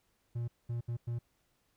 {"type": "tone bursts at uneven times", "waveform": "triangle", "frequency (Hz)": 118.4, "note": "A#2", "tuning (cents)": 27, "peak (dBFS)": -31, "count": 4, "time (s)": [[0.35, 0.48], [0.69, 0.81], [0.88, 0.97], [1.07, 1.19]], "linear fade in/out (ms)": 10, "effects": ["pink hiss -75 dBFS RMS until 1.76 s"]}